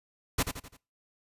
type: noise with echo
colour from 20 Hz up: pink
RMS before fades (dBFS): -25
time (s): 0.38-0.43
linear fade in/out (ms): 10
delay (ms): 85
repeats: 4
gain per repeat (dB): -7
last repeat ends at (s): 0.77
effects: noise-tail reverb RT60 0.3 s tail -22 dB re dry + resampled to 32000 Hz